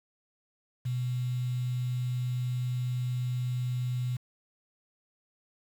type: tone with quantisation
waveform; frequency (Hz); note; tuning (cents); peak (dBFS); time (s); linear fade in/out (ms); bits
sine; 124.6; B2; +16; -28; 0.85-4.17; 10; 8
effects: none